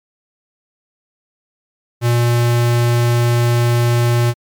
square tone, 119.4 Hz, A#2, 42 cents sharp, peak -12 dBFS, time 2.01-4.34 s, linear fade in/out 50 ms, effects MP3 96 kbps

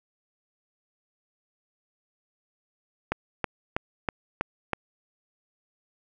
click train, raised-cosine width 0.5 ms, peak -10 dBFS, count 6, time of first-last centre 3.12-4.733 s, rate 3.1 Hz, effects none

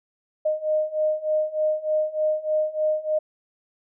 sine beating tone pair, 615 / 618.3 Hz, D#5 / D#5, -20 / -11 cents, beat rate 3.3 Hz, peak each -25 / -23 dBFS, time 0.45-3.19 s, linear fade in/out 10 ms, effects none

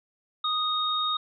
sine tone pair together, 1244.5 / 3726 Hz, D#6 / A#7, 0 / -2 cents, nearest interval octave + perfect fifth, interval 1898 cents, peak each -27 dBFS, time 0.44-1.17 s, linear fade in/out 5 ms, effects none

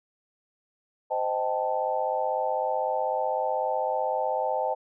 sine chord, A half-diminished seventh, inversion first, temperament equal with one note detuned, 518.4 / 622.3 / 784 / 880 Hz, C5 / Eb5 / G5 / A5, -16 / 0 / 0 / 0 cents, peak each -30 dBFS, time 1.1-4.75 s, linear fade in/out 20 ms, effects none

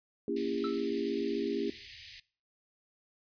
sine chord, A# diminished seventh, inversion none, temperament just, 233.1 / 279.7 / 335.6 / 402.8 Hz, A#3 / C#4 / E4 / G4, 0 / +16 / +31 / +47 cents, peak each -37 / -36 / -36 / -34 dBFS, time 0.28-1.7 s, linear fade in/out 2 ms
white band-stop noise, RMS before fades -43 dBFS, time 0.36-2.2 s, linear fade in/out 5 ms, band 120 to 1800 Hz, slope 96 dB/octave
square tone with exponential decay, 1319 Hz, E6, 1 cent sharp, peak -35 dBFS, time 0.64-0.87 s, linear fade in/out 2 ms, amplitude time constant 48 ms
effects noise-tail reverb RT60 0.4 s tail -20 dB re dry + resampled to 11025 Hz

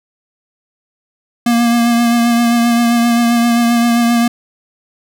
square tone with vibrato, 235.6 Hz, A#3, 19 cents sharp, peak -10 dBFS, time 1.46-4.28 s, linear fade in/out 5 ms, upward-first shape triangle, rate 7.6 Hz, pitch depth 26 cents each way, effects none

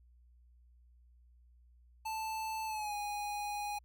square tone with pitch glide, 880 to 825.8 Hz, A5 to G#5, 0 to -10 cents, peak -37 dBFS, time 2.05-3.79 s, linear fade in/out 10 ms, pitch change -110 cents, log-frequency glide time 2.66-2.94 s, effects added 60 Hz sine -60 dBFS peak until 3.84 s

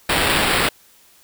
white noise with sample-and-hold, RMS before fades -18 dBFS, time 0.09-0.69 s, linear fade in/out 5 ms, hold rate 6300 Hz, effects white hiss -52 dBFS RMS until 1.23 s

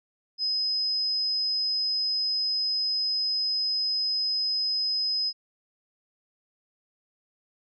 sine tone, 5060 Hz, D#8, 28 cents sharp, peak -24 dBFS, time 0.38-5.33 s, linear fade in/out 50 ms, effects none

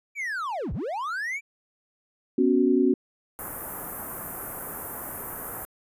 triangle linear two-way sweep, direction down then up, 2367 to 43.5 to 2367 Hz, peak -26 dBFS, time 0.15-1.41 s, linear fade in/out 50 ms, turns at 0.73 s
sine chord, B suspended second, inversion none, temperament equal, 246.9 / 277.2 / 370 Hz, B3 / C#4 / F#4, 0 / 0 / 0 cents, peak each -23 / -22 / -22 dBFS, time 2.38-2.94 s, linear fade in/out 5 ms
white band-stop noise, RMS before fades -32 dBFS, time 3.39-5.65 s, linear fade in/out 0 ms, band 1400 to 12000 Hz, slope 24 dB/octave
effects resampled to 32000 Hz

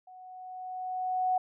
sine tone with level ramp, 740 Hz, F#5, in tune, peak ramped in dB -48 to -23 dBFS, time 0.07-1.38 s, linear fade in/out 5 ms, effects none

